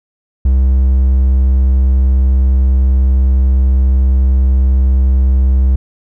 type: tone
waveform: triangle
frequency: 65.3 Hz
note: C2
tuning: 3 cents flat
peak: -5 dBFS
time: 0.45-5.76 s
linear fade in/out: 5 ms
effects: none